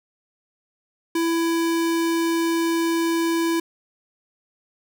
square tone, 332.5 Hz, E4, 15 cents sharp, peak -20 dBFS, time 1.15-3.6 s, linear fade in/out 5 ms, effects none

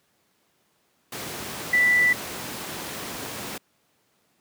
sine tone in noise, 1975.5 Hz, B6, in tune, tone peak -16 dBFS, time 1.73-2.13 s, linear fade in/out 5 ms, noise pink, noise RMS -33 dBFS, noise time 1.12-3.58 s, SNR +14 dB, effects pink hiss -67 dBFS RMS until 4.4 s + high-pass 150 Hz 12 dB/octave

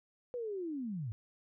sine linear sweep, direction down, 501 to 98 Hz, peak -36 dBFS, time 0.34-1.12 s, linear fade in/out 0 ms, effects none

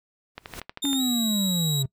pink noise with exponential growth, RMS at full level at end -34 dBFS, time 0.35-0.6 s, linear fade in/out 5 ms, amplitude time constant 53 ms
click train, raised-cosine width 0.3 ms, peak -19 dBFS, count 8, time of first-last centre 0.38-0.931 s, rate 12.7 Hz
sawtooth tone with pitch glide, 3634 to 3850 Hz, A#7 to B7, -45 to -45 cents, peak -23 dBFS, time 0.82-1.83 s, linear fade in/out 10 ms, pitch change +100 cents, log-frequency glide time 0.95-1.01 s
triangle linear sweep, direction down, 286 to 130 Hz, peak -21 dBFS, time 0.84-1.86 s, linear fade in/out 5 ms
effects noise-tail reverb RT60 0.1 s tail -22 dB re dry

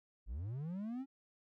triangle linear sweep, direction up, 43.65 to 276.8 Hz, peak -37 dBFS, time 0.26-1.06 s, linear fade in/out 50 ms, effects none

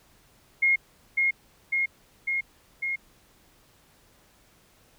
sine tone with echo, 2147 Hz, C7, 44 cents sharp, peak -18 dBFS, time 0.62-0.76 s, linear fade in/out 10 ms, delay 550 ms, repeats 4, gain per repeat -2 dB, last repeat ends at 2.96 s, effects pink hiss -60 dBFS RMS until 4.98 s

